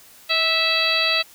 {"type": "harmonic tone with a mistuned harmonic", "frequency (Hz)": 656, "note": "E5", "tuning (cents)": -9, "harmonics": [1, 2, 3, 4, 5, 6, 7], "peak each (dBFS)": [-28, -28, -27, -22, -27, -22, -26], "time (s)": [0.29, 1.23], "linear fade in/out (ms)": 20, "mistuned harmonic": 1, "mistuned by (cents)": -31, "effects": ["white hiss -48 dBFS RMS until 1.34 s"]}